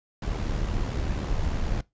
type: noise with amplitude modulation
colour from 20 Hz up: brown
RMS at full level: -25 dBFS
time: 0.22-1.81 s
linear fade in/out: 5 ms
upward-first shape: sine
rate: 73.4 Hz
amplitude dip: 50%
effects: noise-tail reverb RT60 0.2 s tail -21 dB re dry + resampled to 16000 Hz